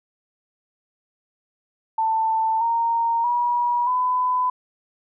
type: tone with pitch steps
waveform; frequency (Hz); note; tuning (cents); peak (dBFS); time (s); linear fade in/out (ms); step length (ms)
sine; 889 / 925.7 / 963.9 / 1003.6; A5 / A#5 / B5 / B5; +18 / -12 / -42 / +28; -18; 1.98-4.5; 5; 630
effects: none